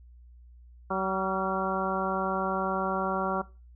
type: harmonic tone with a mistuned harmonic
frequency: 190 Hz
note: F#3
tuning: 46 cents sharp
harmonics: 1 / 2 / 3 / 4 / 5 / 6 / 7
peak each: -34 / -34 / -34 / -34 / -34 / -34 / -34 dBFS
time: 0.9-3.42 s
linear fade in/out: 10 ms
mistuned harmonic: 7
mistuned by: +54 cents
effects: noise-tail reverb RT60 0.3 s tail -19 dB re dry + added 60 Hz sine -49 dBFS peak until 3.75 s